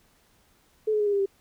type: tone with pitch steps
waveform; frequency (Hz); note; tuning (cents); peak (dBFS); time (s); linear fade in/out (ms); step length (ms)
sine; 432.7 / 424.3 / 416 / 407.9 / 400 / 392.2; A4 / G#4 / G#4 / G#4 / G4 / G4; -29 / +37 / +3 / -31 / +35 / +1; -21; 0.87-1.26; 10; 65
effects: pink hiss -63 dBFS RMS until 1.4 s